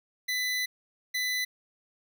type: tone pair in turn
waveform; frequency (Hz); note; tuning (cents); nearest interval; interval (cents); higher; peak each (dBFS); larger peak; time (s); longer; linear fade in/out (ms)
25% pulse; 2000 / 2000; B6 / B6; +21 / +21; unison; 0; neither; -24 / -24; neither; 0.28-0.66 / 1.14-1.45; first; 10
effects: none